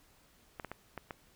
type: clicks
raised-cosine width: 0.5 ms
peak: -25 dBFS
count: 5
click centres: 0.598 / 0.647 / 0.716 / 0.977 / 1.108 s
effects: pink hiss -65 dBFS RMS until 1.35 s